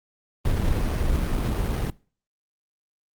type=noise with sample-and-hold; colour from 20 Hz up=brown; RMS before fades=-23 dBFS; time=0.45-1.9 s; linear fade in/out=2 ms; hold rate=3675 Hz; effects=noise-tail reverb RT60 0.4 s tail -23 dB re dry + Opus 24 kbps